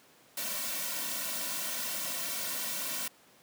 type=noise with comb filter; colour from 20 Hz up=white; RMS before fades=-35 dBFS; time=0.37-3.08 s; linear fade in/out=5 ms; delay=2.4 ms; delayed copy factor=-0.95; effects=pink hiss -60 dBFS RMS until 3.42 s + high-pass 200 Hz 12 dB/octave